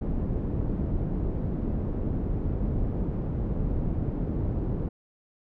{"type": "low-pass noise", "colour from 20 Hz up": "pink", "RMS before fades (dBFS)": -28, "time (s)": [0.01, 4.89], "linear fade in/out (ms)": 10, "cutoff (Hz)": 320, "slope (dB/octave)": 12, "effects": []}